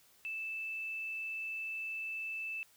sine tone, 2637 Hz, E7, in tune, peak -37 dBFS, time 0.25-2.63 s, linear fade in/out 0 ms, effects white hiss -65 dBFS RMS until 2.76 s

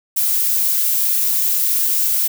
violet noise, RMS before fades -17 dBFS, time 0.16-2.28 s, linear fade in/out 10 ms, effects none

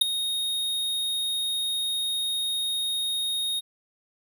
square tone with ADSR envelope, 3725 Hz, A#7, 2 cents flat, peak -13 dBFS, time 0.01-3.61 s, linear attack 7 ms, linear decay 10 ms, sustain -13 dB, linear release 26 ms, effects none

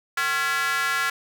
square tone with high-pass filter, 153 Hz, D#3, 29 cents flat, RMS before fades -24 dBFS, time 0.17-1.1 s, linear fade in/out 5 ms, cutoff 1500 Hz, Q 3.7, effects none

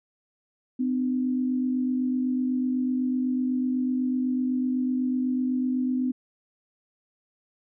sine tone pair together, 253.8 / 301.8 Hz, B3 / D4, +47 / +47 cents, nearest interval minor third, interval 300 cents, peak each -23 / -33 dBFS, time 0.79-6.12 s, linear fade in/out 10 ms, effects none

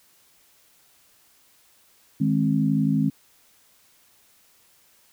sine chord, Ab major, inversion second, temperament equal with one note detuned, 155.56 / 207.7 / 265.7 Hz, Eb3 / Ab3 / C4, 0 / 0 / +27 cents, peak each -23 dBFS, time 2.2-3.1 s, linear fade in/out 10 ms, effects white hiss -59 dBFS RMS until 5.12 s

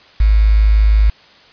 sine tone with quantisation, 52.9 Hz, G#1, 33 cents sharp, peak -7 dBFS, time 0.2-1.1 s, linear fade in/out 5 ms, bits 5, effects white hiss -45 dBFS RMS until 1.52 s + resampled to 11025 Hz

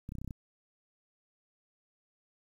clicks, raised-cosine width 5 ms, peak -28 dBFS, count 8, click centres 0.091 / 0.121 / 0.153 / 0.185 / 0.216 / 0.246 / 0.277 / 0.308 s, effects 10-bit

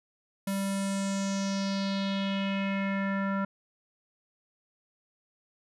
square tone with low-pass filter sweep, 196 Hz, G3, in tune, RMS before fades -30 dBFS, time 0.47-3.45 s, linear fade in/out 5 ms, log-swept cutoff 12000 to 1400 Hz, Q 3.3, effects none

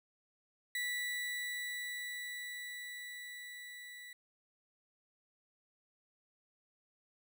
35% pulse tone with level ramp, 1963 Hz, B6, 11 cents flat, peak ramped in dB -33 to -47 dBFS, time 0.75-4.13 s, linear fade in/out 2 ms, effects none

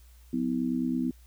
sine tone cluster, 181.3 / 250.5 / 319.8 Hz, F#3 / B3 / D#4, -35 / +25 / +48 cents, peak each -35 / -27 / -33 dBFS, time 0.33-1.11 s, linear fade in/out 5 ms, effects added 60 Hz sine -51 dBFS peak until 1.26 s + white hiss -63 dBFS RMS until 1.26 s

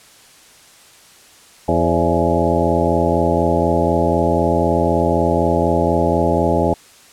harmonic tone with a mistuned harmonic, 84 Hz, E2, 33 cents sharp, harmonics 1 / 2 / 3 / 4 / 5 / 6 / 7 / 8 / 10, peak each -22 / -22 / -22 / -22 / -22 / -22 / -22 / -22 / -22 dBFS, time 1.68-6.74 s, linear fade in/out 5 ms, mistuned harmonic 6, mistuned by +66 cents, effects white hiss -46 dBFS RMS until 7.12 s + low-pass 10000 Hz 12 dB/octave

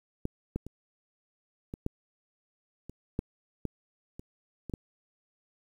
clicks, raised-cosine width 3 ms, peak -18 / -18 / -28 / -24 / -17 / -29 / -16 / -19 / -29 / -26 / -20 dBFS, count 11, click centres 0.254 / 0.56 / 0.666 / 1.739 / 1.864 / 2.896 / 3.191 / 3.653 / 4.195 / 4.697 / 4.738 s, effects 9-bit

